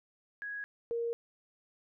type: tone pair in turn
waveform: sine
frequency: 1661.2 / 467 Hz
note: G#6 / A#4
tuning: 0 / +3 cents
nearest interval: octave + minor seventh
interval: 2197 cents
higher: first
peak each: -37 / -31 dBFS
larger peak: second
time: 0.42-0.64 / 0.91-1.13 s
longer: neither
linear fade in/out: 0 ms
effects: none